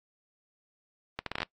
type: accelerating click train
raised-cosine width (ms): 0.3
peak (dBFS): -16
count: 8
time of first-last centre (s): 1.19-1.431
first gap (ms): 73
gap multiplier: 0.73
effects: noise-tail reverb RT60 0.1 s tail -21 dB re dry + AAC 32 kbps